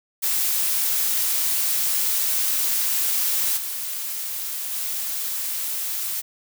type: noise with level steps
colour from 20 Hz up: blue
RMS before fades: -22 / -29 / -27 dBFS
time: 0.22-6.22 s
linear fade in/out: 20 ms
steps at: 3.56 / 4.71 s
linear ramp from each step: 20 ms
effects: none